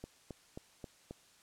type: click train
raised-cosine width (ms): 2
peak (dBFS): -30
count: 5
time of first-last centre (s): 0.04-1.11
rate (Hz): 3.74
effects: white hiss -64 dBFS RMS until 1.42 s + low-pass 9000 Hz 12 dB/octave